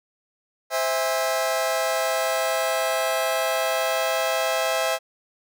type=chord; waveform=sawtooth; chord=C augmented; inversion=none; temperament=just; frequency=523.3 / 654.1 / 817.6 Hz; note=C5 / E5 / G#5; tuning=0 / -14 / -27 cents; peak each=-23 / -20 / -25 dBFS; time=0.7-4.99 s; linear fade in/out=50 ms; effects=none